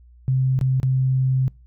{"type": "tone with dropouts", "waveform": "sine", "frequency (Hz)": 130.81, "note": "C3", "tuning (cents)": 0, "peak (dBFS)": -16, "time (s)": [0.28, 1.48], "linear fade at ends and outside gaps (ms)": 0, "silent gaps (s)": [[0.59, 0.612], [0.8, 0.831]], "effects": ["noise-tail reverb RT60 0.3 s tail -25 dB re dry", "added 60 Hz sine -46 dBFS peak until 1.66 s"]}